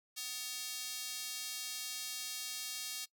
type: tone with high-pass filter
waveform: square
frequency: 250.2 Hz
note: B3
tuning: 23 cents sharp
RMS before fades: -42 dBFS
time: 0.16-3.06 s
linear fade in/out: 20 ms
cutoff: 4300 Hz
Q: 1.1
effects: noise-tail reverb RT60 0.1 s tail -23 dB re dry